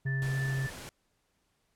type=tone; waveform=triangle; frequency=134.1 Hz; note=C3; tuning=43 cents sharp; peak=-27 dBFS; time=0.05-0.67 s; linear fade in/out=10 ms
type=tone with tremolo; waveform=sine; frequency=1760 Hz; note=A6; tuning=in tune; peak=-35 dBFS; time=0.06-0.7 s; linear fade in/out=10 ms; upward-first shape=triangle; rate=3.3 Hz; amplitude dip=40%
type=noise; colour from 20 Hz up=pink; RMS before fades=-44 dBFS; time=0.22-0.89 s; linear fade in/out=0 ms
effects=pink hiss -75 dBFS RMS until 1.75 s + low-pass 12000 Hz 12 dB/octave